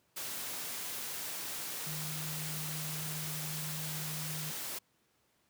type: tone in noise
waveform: sine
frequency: 154.1 Hz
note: D#3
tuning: 16 cents flat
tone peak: -40 dBFS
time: 1.86-4.51 s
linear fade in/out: 10 ms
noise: white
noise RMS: -40 dBFS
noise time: 0.16-4.79 s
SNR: -3 dB
effects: pink hiss -73 dBFS RMS until 5.49 s + high-pass 100 Hz 12 dB/octave